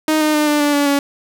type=tone with pitch steps; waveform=sawtooth; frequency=311.1 / 306.1 / 301.2 / 296.4 / 291.6 / 286.9 / 282.3 Hz; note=D#4 / D#4 / D4 / D4 / D4 / D4 / C#4; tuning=0 / -28 / +44 / +16 / -12 / -40 / +32 cents; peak=-9 dBFS; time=0.08-0.99 s; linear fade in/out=2 ms; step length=130 ms; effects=none